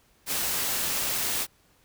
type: noise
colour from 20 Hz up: white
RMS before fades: -28 dBFS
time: 0.26-1.47 s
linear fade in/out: 50 ms
effects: pink hiss -63 dBFS RMS until 1.84 s